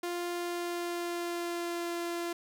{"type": "tone with pitch glide", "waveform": "sawtooth", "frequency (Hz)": [349.2, 343.2], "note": ["F4", "F4"], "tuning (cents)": [0, -30], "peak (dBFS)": -29, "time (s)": [0.03, 2.33], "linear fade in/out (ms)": 5, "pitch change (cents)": -30, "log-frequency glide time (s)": [0.3, 1.92], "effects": []}